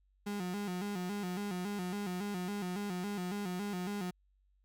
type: tone with vibrato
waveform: 35% pulse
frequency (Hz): 191.8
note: G3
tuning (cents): -37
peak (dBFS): -34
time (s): 0.26-4.11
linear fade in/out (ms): 10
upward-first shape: square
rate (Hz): 3.6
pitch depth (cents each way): 110
effects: added 48 Hz sine -68 dBFS peak until 4.64 s